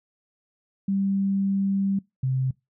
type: tone pair in turn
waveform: sine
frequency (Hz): 196 / 130.81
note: G3 / C3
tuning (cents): 0 / 0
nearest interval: perfect fifth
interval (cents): 700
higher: first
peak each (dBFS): -21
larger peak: neither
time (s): 0.88-1.99 / 2.23-2.51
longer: first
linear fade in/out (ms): 5
effects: noise-tail reverb RT60 0.2 s tail -23 dB re dry